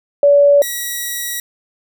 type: tone pair in turn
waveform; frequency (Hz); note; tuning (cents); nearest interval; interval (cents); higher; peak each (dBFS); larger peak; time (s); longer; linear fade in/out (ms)
sine / 5% pulse; 572 / 1924; D5 / B6; -46 / -46; octave + major sixth; 2100; second; -6 / -10; first; 0.23-0.62 / 0.62-1.4; second; 2
effects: none